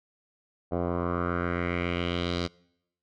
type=tone with low-pass filter sweep; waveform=10% pulse; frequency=87.31 Hz; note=F2; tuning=in tune; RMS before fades=-29 dBFS; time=0.71-2.48 s; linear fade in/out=20 ms; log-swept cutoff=750 to 4600 Hz; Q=3; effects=noise-tail reverb RT60 0.8 s tail -25 dB re dry